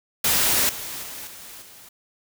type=noise with level steps; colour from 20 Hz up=white; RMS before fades=-20 / -33 / -36 / -41 / -46 dBFS; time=0.24-1.89 s; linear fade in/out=5 ms; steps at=0.69 / 1.03 / 1.27 / 1.62 s; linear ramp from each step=2 ms; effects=none